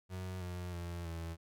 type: tone with pitch steps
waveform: 35% pulse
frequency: 92.5 / 89.25 / 86.11 / 83.08 Hz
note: F#2 / F2 / F2 / E2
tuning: 0 / +38 / -24 / +14 cents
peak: -38 dBFS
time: 0.09-1.37 s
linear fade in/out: 50 ms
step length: 320 ms
effects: none